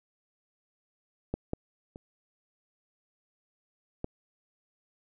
clicks, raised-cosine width 2 ms, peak -17 / -17 / -30 / -19 dBFS, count 4, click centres 1.34 / 1.534 / 1.959 / 4.044 s, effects none

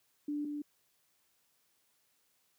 sine tone pair in turn, 293.7 / 293.7 Hz, D4 / D4, 0 / 0 cents, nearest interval unison, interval 0 cents, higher neither, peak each -33 / -36 dBFS, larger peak first, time 0.28-0.45 / 0.45-0.62 s, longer neither, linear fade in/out 5 ms, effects white hiss -74 dBFS RMS until 2.58 s + high-pass 60 Hz 12 dB/octave

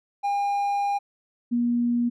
triangle / sine tone pair in turn, 807 / 239.2 Hz, G#5 / A#3, -50 / +45 cents, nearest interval octave + major sixth, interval 2105 cents, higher first, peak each -20 dBFS, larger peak neither, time 0.23-0.99 / 1.51-2.1 s, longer first, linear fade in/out 20 ms, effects none

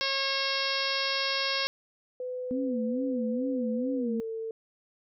harmonic tone, 544 Hz, C#5, 33 cents flat, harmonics 1 / 2 / 3 / 4 / 5 / 6 / 7 / 8 / 9 / 10, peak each -36 / -36 / -36 / -36 / -36 / -36 / -36 / -36 / -36 / -36 dBFS, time 0.01-1.67 s, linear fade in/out 0 ms
sine tone with pitch glide, 503 to 448.1 Hz, B4 to A4, +32 to +32 cents, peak -32 dBFS, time 2.2-4.51 s, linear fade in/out 2 ms, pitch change -200 cents, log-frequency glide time 3.92-4.24 s
sine tone with vibrato, 246.9 Hz, B3, in tune, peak -28 dBFS, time 2.51-4.2 s, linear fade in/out 0 ms, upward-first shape sine, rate 2.3 Hz, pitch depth 180 cents each way
effects none

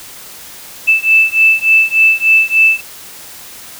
sine beating tone pair, 2636 / 2639.4 Hz, E7 / E7, -1 / +2 cents, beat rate 3.4 Hz, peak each -10 dBFS, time 0.87-2.81 s, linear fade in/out 20 ms, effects white hiss -33 dBFS RMS until 3.79 s

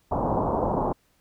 white low-pass noise, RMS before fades -25 dBFS, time 0.11-0.93 s, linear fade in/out 10 ms, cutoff 990 Hz, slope 48 dB/octave, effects pink hiss -66 dBFS RMS until 1.2 s

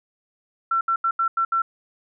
sine tone bursts at uneven times, 1351 Hz, E6, 42 cents sharp, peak -18 dBFS, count 6, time 0.71-0.81 / 0.88-0.96 / 1.04-1.11 / 1.19-1.28 / 1.37-1.45 / 1.52-1.62 s, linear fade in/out 5 ms, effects none

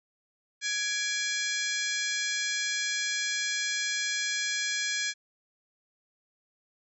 harmonic tone with a mistuned harmonic, 835 Hz, G#5, 9 cents sharp, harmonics 2 / 3 / 4 / 5 / 6 / 7 / 8 / 9, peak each -33 / -35 / -36 / -37 / -38 / -38 / -39 / -40 dBFS, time 0.61-5.14 s, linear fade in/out 50 ms, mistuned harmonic 3, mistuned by -110 cents, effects none

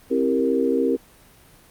sine chord, C dominant seventh, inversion none, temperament equal with one note detuned, 265.4 / 329.6 / 392 / 466.2 Hz, C4 / E4 / G4 / Bb4, +25 / 0 / 0 / 0 cents, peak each -22 / -26 / -24 / -22 dBFS, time 0.1-0.97 s, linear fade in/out 20 ms, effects pink hiss -51 dBFS RMS until 1.7 s + Opus 32 kbps

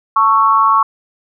sine tone with amplitude modulation, 1108.7 Hz, C#6, in tune, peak -4 dBFS, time 0.16-0.83 s, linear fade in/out 5 ms, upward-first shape sine, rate 218 Hz, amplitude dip 85%, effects none

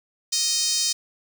5% pulse tone with high-pass filter, 622.3 Hz, D#5, in tune, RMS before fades -23 dBFS, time 0.32-0.93 s, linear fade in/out 10 ms, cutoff 5000 Hz, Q 1.6, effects none

